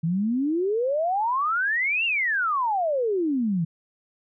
sine exponential two-way sweep, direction up then down, 157.1 to 2828 to 157.1 Hz, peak -21 dBFS, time 0.03-3.65 s, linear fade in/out 10 ms, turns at 2.05 s, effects none

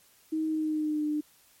sine tone with pitch glide, 315.2 to 300.6 Hz, D#4 to D4, +23 to +40 cents, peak -26 dBFS, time 0.32-1.21 s, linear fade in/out 10 ms, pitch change -83 cents, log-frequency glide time 0.47-1.05 s, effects white hiss -61 dBFS RMS until 1.6 s + MP3 64 kbps

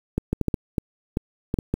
clicks, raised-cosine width 3 ms, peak -9 dBFS, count 10, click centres 0.18 / 0.33 / 0.413 / 0.483 / 0.542 / 0.782 / 1.171 / 1.541 / 1.588 / 1.74 s, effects 7-bit

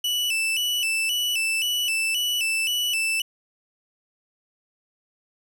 40% pulse tone with vibrato, 2798 Hz, F7, 3 cents sharp, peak -21 dBFS, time 0.04-3.22 s, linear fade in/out 5 ms, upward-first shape square, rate 1.9 Hz, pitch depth 95 cents each way, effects none

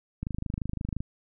click train, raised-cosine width 5 ms, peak -19 dBFS, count 21, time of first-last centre 0.23-1.005 s, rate 25.8 Hz, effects none

